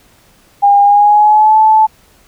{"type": "tone with pitch glide", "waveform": "sine", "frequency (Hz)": [808, 871], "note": ["G#5", "A5"], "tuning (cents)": [-48, -18], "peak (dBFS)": -4, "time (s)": [0.62, 1.87], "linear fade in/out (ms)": 20, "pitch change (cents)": 130, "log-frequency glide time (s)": [0.82, 1.58], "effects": ["pink hiss -48 dBFS RMS until 2.27 s"]}